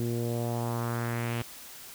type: tone with low-pass filter sweep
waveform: sawtooth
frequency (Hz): 117.9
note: A#2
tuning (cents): +20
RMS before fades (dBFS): -31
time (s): 0-1.42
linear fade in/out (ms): 0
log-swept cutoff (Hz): 330 to 3000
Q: 2.2
effects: white hiss -46 dBFS RMS until 1.94 s